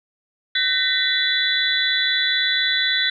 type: tone cluster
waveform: sine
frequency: 1525 / 1861 / 2005 / 3462 / 3948 Hz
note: G6 / A#6 / B6 / A7 / B7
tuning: -48 / -3 / +26 / -29 / -1 cents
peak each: -25 / -25 / -27 / -22 / -22 dBFS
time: 0.55-3.1 s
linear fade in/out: 5 ms
effects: none